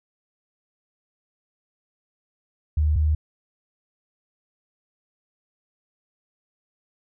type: tone pair in turn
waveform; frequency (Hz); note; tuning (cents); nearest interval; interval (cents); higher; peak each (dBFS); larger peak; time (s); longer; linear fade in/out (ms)
sine; 76 / 76.53; D#2 / D#2; -40 / -28; unison; 12; second; -17; neither; 2.77-2.96 / 2.96-3.15; neither; 5
effects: none